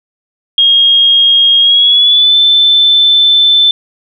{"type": "tone with pitch glide", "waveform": "sine", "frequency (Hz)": [3256, 3530], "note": ["G#7", "A7"], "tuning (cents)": [-35, 5], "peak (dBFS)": -4, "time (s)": [0.58, 3.71], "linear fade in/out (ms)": 2, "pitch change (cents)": 140, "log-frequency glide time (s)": [1.6, 2.36], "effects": []}